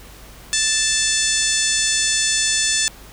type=harmonic tone; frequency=880 Hz; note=A5; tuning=in tune; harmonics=2 / 3 / 4 / 5 / 6 / 7 / 8 / 9 / 10; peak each=-25 / -28 / -24 / -27 / -25 / -24 / -24 / -27 / -26 dBFS; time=0.53-2.88 s; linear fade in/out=0 ms; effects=added 50 Hz sine -43 dBFS peak until 3.12 s + pink hiss -43 dBFS RMS until 3.12 s